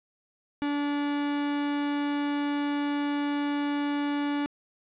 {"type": "tone", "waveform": "45% pulse", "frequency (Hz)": 288.9, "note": "D4", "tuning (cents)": -28, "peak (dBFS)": -26, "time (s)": [0.62, 4.46], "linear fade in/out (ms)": 0, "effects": ["resampled to 8000 Hz", "10-bit"]}